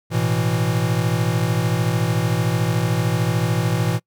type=chord; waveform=square; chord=A suspended second; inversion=none; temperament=equal; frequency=110 / 123.47 / 164.81 Hz; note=A2 / B2 / E3; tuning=0 / 0 / 0 cents; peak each=-23 dBFS; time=0.1-4 s; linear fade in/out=50 ms; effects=noise-tail reverb RT60 0.1 s tail -26 dB re dry